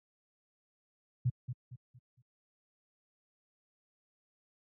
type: tone with echo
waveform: sine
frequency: 123.47 Hz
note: B2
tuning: in tune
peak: -25 dBFS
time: 1.25-1.3 s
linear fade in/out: 10 ms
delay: 230 ms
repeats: 4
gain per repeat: -9 dB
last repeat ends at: 2.22 s
effects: high-pass 80 Hz 12 dB/octave